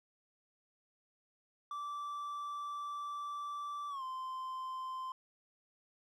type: tone with pitch glide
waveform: triangle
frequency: 1165 to 1037.9 Hz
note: D6 to C6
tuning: -14 to -14 cents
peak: -37 dBFS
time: 1.71-5.12 s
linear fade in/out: 2 ms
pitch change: -200 cents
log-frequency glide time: 3.89-4.03 s
effects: none